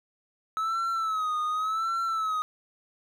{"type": "tone with vibrato", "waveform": "triangle", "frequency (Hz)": 1291, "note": "E6", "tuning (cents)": -37, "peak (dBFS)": -24, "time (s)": [0.57, 2.42], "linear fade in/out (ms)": 0, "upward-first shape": "sine", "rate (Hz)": 0.89, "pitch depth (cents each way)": 82, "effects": []}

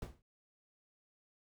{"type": "noise with exponential decay", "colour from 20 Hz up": "brown", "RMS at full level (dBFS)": -38, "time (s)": [0.02, 0.22], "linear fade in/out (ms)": 2, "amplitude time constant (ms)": 42, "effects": []}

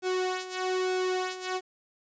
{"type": "tone with flanger", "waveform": "sawtooth", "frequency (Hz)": 370, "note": "F#4", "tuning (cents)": 0, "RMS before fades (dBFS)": -30, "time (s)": [0.02, 1.61], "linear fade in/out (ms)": 50, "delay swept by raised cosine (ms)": [1, 2.7], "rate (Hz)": 1.1, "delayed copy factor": -0.65, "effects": ["resampled to 16000 Hz", "10-bit"]}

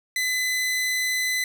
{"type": "tone", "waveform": "sawtooth", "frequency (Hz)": 2014, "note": "B6", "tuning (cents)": 33, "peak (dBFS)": -19, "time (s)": [0.16, 1.44], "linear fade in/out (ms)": 2, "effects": []}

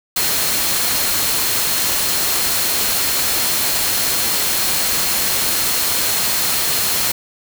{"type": "tone in noise", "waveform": "sine", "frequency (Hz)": 4231, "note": "C8", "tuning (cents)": 19, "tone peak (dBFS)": -27, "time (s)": [0.16, 7.12], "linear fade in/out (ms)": 5, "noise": "white", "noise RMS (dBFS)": -18, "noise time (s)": [0.16, 7.12], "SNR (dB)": -12, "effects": []}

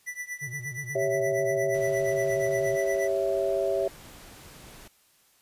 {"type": "tone with tremolo", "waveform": "square", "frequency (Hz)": 1975.5, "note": "B6", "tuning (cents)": 0, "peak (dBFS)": -31, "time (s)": [0.06, 3.09], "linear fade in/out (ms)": 20, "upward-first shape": "triangle", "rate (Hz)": 8.5, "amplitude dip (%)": 95}
{"type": "tone with vibrato", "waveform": "triangle", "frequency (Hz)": 132.3, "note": "C3", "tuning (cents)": 20, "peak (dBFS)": -35, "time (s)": [0.41, 2.77], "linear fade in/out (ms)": 20, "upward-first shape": "square", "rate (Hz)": 8.2, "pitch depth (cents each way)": 140}
{"type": "chord", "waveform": "sine", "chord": "C# diminished", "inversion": "second", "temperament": "equal", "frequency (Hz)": [392, 554.4, 659.3], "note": ["G4", "C#5", "E5"], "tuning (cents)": [0, 0, 0], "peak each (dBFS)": -28, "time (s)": [0.95, 3.88], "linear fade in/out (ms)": 5}
{"type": "noise", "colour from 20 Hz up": "pink", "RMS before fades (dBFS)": -48, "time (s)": [1.74, 4.88], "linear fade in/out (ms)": 5}
{"effects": ["white hiss -63 dBFS RMS until 5.41 s", "resampled to 32000 Hz"]}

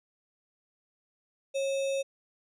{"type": "tone with sample-and-hold", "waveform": "sine", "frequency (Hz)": 546, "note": "C#5", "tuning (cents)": -26, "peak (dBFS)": -27, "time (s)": [1.54, 2.03], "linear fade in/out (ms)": 20, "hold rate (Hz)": 3150, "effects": ["resampled to 22050 Hz"]}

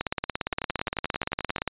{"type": "two click trains", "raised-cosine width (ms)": 0.3, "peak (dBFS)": [-10, -14], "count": [30, 13], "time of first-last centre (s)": [[0.01, 1.677], [0.53, 1.583]], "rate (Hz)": [17.4, 11.4], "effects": ["resampled to 8000 Hz"]}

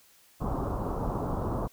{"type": "low-pass noise", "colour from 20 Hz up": "pink", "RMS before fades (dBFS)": -31, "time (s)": [0.4, 1.68], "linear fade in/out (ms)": 20, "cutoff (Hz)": 1200, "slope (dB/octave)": 48, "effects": ["white hiss -60 dBFS RMS until 1.72 s"]}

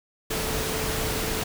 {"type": "tone in noise", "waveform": "sine", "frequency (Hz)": 440, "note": "A4", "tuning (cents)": 0, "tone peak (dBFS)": -34, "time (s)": [0.3, 1.44], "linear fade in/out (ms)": 10, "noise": "pink", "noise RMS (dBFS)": -28, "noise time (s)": [0.3, 1.44], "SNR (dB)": -9, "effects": []}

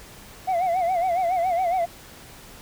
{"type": "tone with vibrato", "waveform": "sine", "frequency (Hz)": 715, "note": "F5", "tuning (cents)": 41, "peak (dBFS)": -17, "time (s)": [0.47, 1.86], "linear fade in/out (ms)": 20, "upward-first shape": "sine", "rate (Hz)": 7.2, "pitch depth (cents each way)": 110, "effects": ["tanh soft clip ceiling -19 dBFS", "pink hiss -45 dBFS RMS until 2.61 s"]}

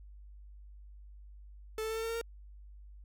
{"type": "tone with pitch steps", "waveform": "45% pulse", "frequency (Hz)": [437.2, 441.3, 445.4, 449.5, 453.7, 457.9, 462.1], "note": ["A4", "A4", "A4", "A4", "A#4", "A#4", "A#4"], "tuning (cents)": [-11, 5, 21, 37, -47, -31, -15], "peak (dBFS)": -34, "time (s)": [1.78, 2.214], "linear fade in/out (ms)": 2, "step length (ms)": 62, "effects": ["added 50 Hz sine -49 dBFS peak until 3.04 s"]}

